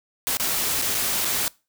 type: noise with dropouts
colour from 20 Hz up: white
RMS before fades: -24 dBFS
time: 0.27-1.48 s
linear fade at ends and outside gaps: 0 ms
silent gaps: 0.37-0.398 / 0.816-0.822 / 0.945-0.949 / 1.247-1.252 s
effects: noise-tail reverb RT60 0.3 s tail -23 dB re dry

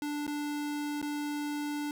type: tone with dropouts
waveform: square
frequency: 293.7 Hz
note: D4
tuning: in tune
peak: -33 dBFS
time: 0.02-1.91 s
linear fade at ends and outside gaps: 1 ms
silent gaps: 0.267-0.277 / 1.016-1.026 s
effects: none

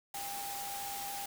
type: tone in noise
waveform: sine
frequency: 800 Hz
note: G5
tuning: 35 cents sharp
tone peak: -41 dBFS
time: 0.14-1.26 s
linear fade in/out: 5 ms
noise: white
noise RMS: -42 dBFS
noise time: 0.14-1.26 s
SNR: -2 dB
effects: none

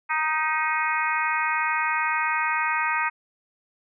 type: harmonic tone with a mistuned harmonic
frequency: 311.1 Hz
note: D#4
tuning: in tune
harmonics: 3 / 4 / 5 / 6 / 7 / 8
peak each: -27 / -28 / -29 / -30 / -30 / -31 dBFS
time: 0.09-3.1 s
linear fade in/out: 20 ms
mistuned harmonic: 6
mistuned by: +31 cents
effects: none

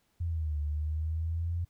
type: exponential two-way sweep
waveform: sine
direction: down then up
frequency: 86.9 to 73.42 to 86.9 Hz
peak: -29 dBFS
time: 0.2-1.65 s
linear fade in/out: 10 ms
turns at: 0.59 s
effects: pink hiss -73 dBFS RMS until 1.69 s

